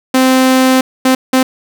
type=tone bursts at uneven times; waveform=sawtooth; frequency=259.7 Hz; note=C4; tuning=13 cents flat; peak=-3 dBFS; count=3; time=0.14-0.81 / 1.05-1.15 / 1.33-1.43 s; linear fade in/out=5 ms; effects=none